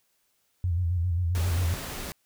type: tone with vibrato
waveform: sine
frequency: 87.31 Hz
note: F2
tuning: in tune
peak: -23 dBFS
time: 0.64-1.74 s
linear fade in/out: 0 ms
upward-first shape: square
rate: 7.5 Hz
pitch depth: 65 cents each way
type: noise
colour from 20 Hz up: pink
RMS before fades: -36 dBFS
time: 1.35-2.12 s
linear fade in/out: 0 ms
effects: white hiss -71 dBFS RMS until 2.25 s